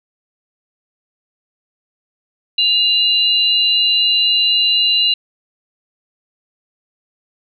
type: tone pair together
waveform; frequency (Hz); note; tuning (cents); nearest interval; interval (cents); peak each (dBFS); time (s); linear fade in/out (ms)
sine; 2820 / 3988; F7 / B7; +16 / +16; tritone; 600; -14; 2.58-5.14; 5
effects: none